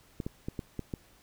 clicks, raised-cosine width 3 ms, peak -21 dBFS, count 6, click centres 0.202 / 0.265 / 0.485 / 0.592 / 0.793 / 0.938 s, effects pink hiss -61 dBFS RMS until 1.22 s

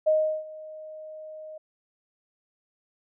sine tone with ADSR envelope, 622.3 Hz, D#5, in tune, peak -17 dBFS, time 0.06-1.58 s, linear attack 17 ms, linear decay 360 ms, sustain -21 dB, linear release 6 ms, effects none

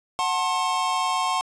square chord, F# diminished, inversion none, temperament just, 740 / 888 / 1065.6 Hz, F#5 / A5 / C6, 0 / +16 / +31 cents, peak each -28 / -29 / -25 dBFS, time 0.19-1.41 s, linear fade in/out 0 ms, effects resampled to 22050 Hz + 8-bit

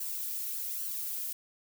violet noise with flanger, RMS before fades -36 dBFS, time 0-1.33 s, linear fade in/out 5 ms, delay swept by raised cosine 0.67 to 2.87 ms, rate 1.2 Hz, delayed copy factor +0.6, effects none

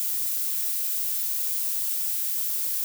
violet noise, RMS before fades -27 dBFS, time 0-2.84 s, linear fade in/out 0 ms, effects none

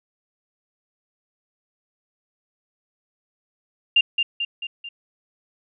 sine tone with echo, 2794 Hz, F7, in tune, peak -12 dBFS, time 3.96-4.01 s, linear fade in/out 5 ms, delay 220 ms, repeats 4, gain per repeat -5 dB, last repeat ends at 4.89 s, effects none

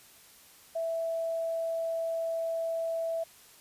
sine tone, 659.3 Hz, E5, in tune, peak -29 dBFS, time 0.75-3.24 s, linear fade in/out 10 ms, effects white hiss -56 dBFS RMS until 3.6 s + resampled to 32000 Hz

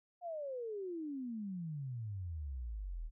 sine exponential sweep, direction down, 723 to 37 Hz, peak -39 dBFS, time 0.21-3.11 s, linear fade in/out 50 ms, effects none

